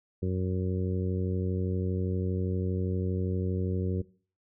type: harmonic tone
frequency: 92.5 Hz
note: F#2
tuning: in tune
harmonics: 1 / 2 / 3 / 4 / 5 / 6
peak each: -29 / -32 / -39 / -35 / -38 / -49 dBFS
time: 0.22-4.02 s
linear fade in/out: 10 ms
effects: noise-tail reverb RT60 0.4 s tail -19 dB re dry